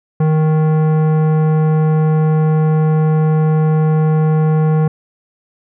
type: tone with tanh clipping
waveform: sine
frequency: 156 Hz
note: D#3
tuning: 5 cents sharp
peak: -12 dBFS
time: 0.2-4.88 s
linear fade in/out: 5 ms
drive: 15 dB
effects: none